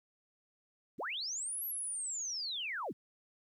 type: linear two-way sweep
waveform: sine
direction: up then down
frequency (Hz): 85 to 11840 to 85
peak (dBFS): -36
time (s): 0.98-2.93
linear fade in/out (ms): 20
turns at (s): 1.65
effects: 12-bit